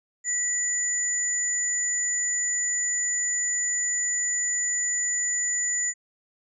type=tone pair together; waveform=sine; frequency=1956 / 6990 Hz; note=B6 / A8; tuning=-17 / -12 cents; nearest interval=octave + minor seventh; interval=2205 cents; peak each=-31 / -24 dBFS; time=0.24-5.94 s; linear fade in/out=50 ms; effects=none